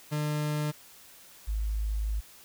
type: tone pair in turn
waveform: 40% pulse / sine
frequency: 150 / 52.93 Hz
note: D3 / G#1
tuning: +37 / +34 cents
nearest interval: octave + tritone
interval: 1803 cents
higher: first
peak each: -27 dBFS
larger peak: neither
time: 0.11-0.72 / 1.47-2.21 s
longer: second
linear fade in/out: 20 ms
effects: white hiss -53 dBFS RMS until 2.44 s